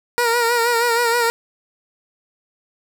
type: tone with vibrato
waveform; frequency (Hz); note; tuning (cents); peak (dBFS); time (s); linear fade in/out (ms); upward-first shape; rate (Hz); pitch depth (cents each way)
15% pulse; 471.4; A#4; +19; -9; 0.18-1.3; 0; sine; 6.3; 50
effects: none